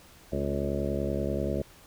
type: harmonic tone with a mistuned harmonic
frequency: 70.3 Hz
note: C#2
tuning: 25 cents sharp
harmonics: 1 / 2 / 3 / 4 / 5 / 6 / 7 / 8 / 9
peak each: -34 / -35 / -34 / -39 / -35 / -37 / -39 / -35 / -38 dBFS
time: 0.32-1.62 s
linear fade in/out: 5 ms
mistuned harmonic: 4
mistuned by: -46 cents
effects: pink hiss -54 dBFS RMS until 1.86 s